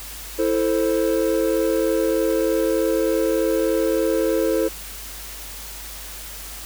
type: chord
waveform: triangle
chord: A minor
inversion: second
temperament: equal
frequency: 329.6 / 440 / 523.3 Hz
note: E4 / A4 / C5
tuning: 0 / 0 / 0 cents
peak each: -20 dBFS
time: 0.38-4.69 s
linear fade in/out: 20 ms
effects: added 50 Hz sine -39 dBFS peak until 6.65 s + white hiss -36 dBFS RMS until 6.65 s